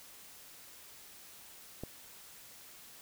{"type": "click", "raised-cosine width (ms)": 2, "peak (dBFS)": -26, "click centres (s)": 1.836, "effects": ["white hiss -54 dBFS RMS until 3.01 s"]}